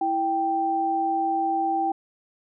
sine tone pair together, 329.6 / 783.9 Hz, E4 / G5, 0 / 0 cents, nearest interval octave + minor third, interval 1500 cents, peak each -28 / -22 dBFS, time 0.01-1.92 s, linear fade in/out 5 ms, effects none

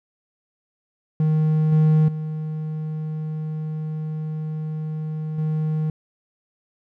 triangle tone with level steps, 155.56 Hz, D#3, in tune, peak -14 / -11 / -23 / -18 dBFS, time 1.2-5.9 s, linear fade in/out 2 ms, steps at 1.72 / 2.08 / 5.38 s, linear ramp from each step 5 ms, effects none

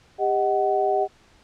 sine tone cluster, 399.2 / 623 / 749 Hz, G4 / D#5 / F#5, +32 / +2 / +21 cents, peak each -23 / -25 / -22 dBFS, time 0.18-1.08 s, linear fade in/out 50 ms, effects pink hiss -56 dBFS RMS until 1.43 s + low-pass 6000 Hz 12 dB/octave

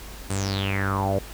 sawtooth tone with low-pass filter sweep, 98 Hz, G2, in tune, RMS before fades -25 dBFS, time 0.3-1.19 s, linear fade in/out 5 ms, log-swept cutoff 9200 to 520 Hz, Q 8.4, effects added 50 Hz sine -40 dBFS peak until 1.33 s + pink hiss -42 dBFS RMS until 1.33 s

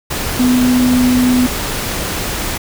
sine tone in noise, 250 Hz, B3, 21 cents sharp, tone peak -9 dBFS, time 0.39-1.47 s, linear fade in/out 10 ms, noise pink, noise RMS -20 dBFS, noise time 0.1-2.58 s, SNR +8 dB, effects none

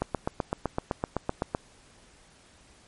click train, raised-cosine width 1 ms, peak -12 dBFS, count 13, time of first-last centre 0.02-1.549 s, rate 7.85 Hz, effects pink hiss -57 dBFS RMS until 2.87 s + MP3 48 kbps

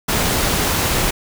pink noise, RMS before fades -18 dBFS, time 0.08-1.11 s, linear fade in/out 10 ms, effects none

